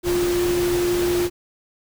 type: tone in noise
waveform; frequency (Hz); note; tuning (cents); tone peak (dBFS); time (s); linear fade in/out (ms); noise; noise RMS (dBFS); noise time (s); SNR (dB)
sine; 351.7; F4; +12; -18; 0.03-1.3; 50; pink; -28; 0.03-1.3; +7
effects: none